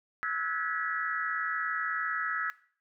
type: tone cluster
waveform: sine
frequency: 1301 / 1463 / 1638 / 1698 / 1949 Hz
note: E6 / F#6 / G#6 / G#6 / B6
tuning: -23 / -20 / -24 / +38 / -23 cents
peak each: -34 / -39 / -38 / -35 / -37 dBFS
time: 0.23-2.5 s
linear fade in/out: 0 ms
effects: noise-tail reverb RT60 0.5 s tail -18 dB re dry